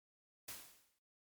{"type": "noise with exponential decay", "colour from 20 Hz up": "white", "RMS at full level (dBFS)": -45, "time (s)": [0.48, 0.99], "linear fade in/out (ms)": 5, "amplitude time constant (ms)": 110, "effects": ["noise-tail reverb RT60 0.3 s tail -20 dB re dry", "MP3 96 kbps"]}